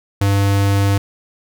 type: tone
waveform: square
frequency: 99.5 Hz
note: G2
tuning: 26 cents sharp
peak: -13 dBFS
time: 0.21-0.98 s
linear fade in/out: 5 ms
effects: none